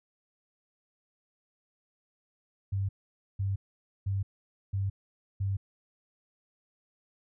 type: tone bursts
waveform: sine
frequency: 98 Hz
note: G2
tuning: in tune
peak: -27 dBFS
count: 5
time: 2.72-5.57 s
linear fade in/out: 10 ms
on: 170 ms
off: 500 ms
effects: none